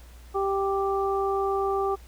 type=harmonic tone; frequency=392 Hz; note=G4; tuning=in tune; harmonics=1 / 2 / 3; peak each=-25 / -29 / -30 dBFS; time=0.34-1.96 s; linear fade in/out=20 ms; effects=added 60 Hz sine -45 dBFS peak until 2.07 s + pink hiss -55 dBFS RMS until 2.07 s